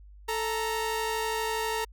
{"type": "tone pair together", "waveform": "sawtooth", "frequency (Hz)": [440, 932.3], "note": ["A4", "A#5"], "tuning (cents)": [0, 0], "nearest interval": "octave + minor second", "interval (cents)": 1300, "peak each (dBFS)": -27, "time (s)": [0.28, 1.85], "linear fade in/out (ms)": 10, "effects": ["added 50 Hz sine -47 dBFS peak until 1.92 s"]}